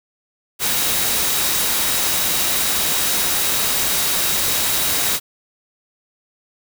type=tone in noise; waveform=sine; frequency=3825 Hz; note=A#7; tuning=44 cents sharp; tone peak=-30 dBFS; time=0.59-5.2 s; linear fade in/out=50 ms; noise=white; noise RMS=-19 dBFS; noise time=0.59-5.2 s; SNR=-14 dB; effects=none